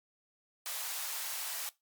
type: high-pass noise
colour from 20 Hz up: white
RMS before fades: -38 dBFS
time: 0.66-1.69 s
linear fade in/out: 0 ms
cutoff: 640 Hz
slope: 24 dB/octave
effects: noise-tail reverb RT60 0.2 s tail -20 dB re dry + MP3 96 kbps